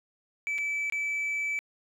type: tone with dropouts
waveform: sine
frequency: 2308 Hz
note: D7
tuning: 31 cents flat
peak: -25 dBFS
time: 0.47-1.59 s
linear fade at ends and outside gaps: 0 ms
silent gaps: 0.581-0.585 / 0.899-0.923 s
effects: tanh soft clip ceiling -27 dBFS + 11-bit

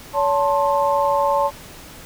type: tone cluster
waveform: sine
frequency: 566 / 882 / 1060 Hz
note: C#5 / A5 / C6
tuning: +36 / +4 / +22 cents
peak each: -19 / -19 / -22 dBFS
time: 0.13-1.51 s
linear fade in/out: 50 ms
effects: pink hiss -40 dBFS RMS until 2.05 s

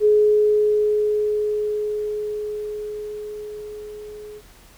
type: tone with level ramp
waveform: sine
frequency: 421.6 Hz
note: G#4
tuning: 26 cents sharp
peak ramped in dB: -11 to -35 dBFS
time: 0-4.42 s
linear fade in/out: 50 ms
effects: added 41 Hz sine -50 dBFS peak until 4.77 s + pink hiss -50 dBFS RMS until 4.77 s

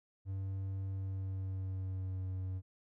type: tone with pitch glide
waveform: triangle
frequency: 96.4 to 93.49 Hz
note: G2 to F#2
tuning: -28 to +18 cents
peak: -34 dBFS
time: 0.25-2.62 s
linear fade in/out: 50 ms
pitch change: -54 cents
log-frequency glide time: 0.89-2.26 s
effects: none

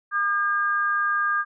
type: tone pair together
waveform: sine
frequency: 1210 / 1615.2 Hz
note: D#6 / G#6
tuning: -49 / -49 cents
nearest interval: perfect fourth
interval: 500 cents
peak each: -23 dBFS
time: 0.11-1.45 s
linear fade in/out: 50 ms
effects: none

